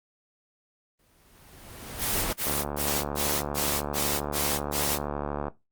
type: noise with exponential growth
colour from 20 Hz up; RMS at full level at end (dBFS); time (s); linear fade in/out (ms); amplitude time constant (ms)
pink; -26; 0.99-2.33; 5; 290
type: noise bursts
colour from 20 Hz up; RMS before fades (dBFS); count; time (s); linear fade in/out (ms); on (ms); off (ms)
white; -28; 8; 1.98-4.99; 50; 280; 110
type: click train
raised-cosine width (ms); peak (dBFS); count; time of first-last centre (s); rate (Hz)
1; -16; 220; 2.47-5.482; 72.7
effects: noise-tail reverb RT60 0.2 s tail -19 dB re dry + Opus 24 kbps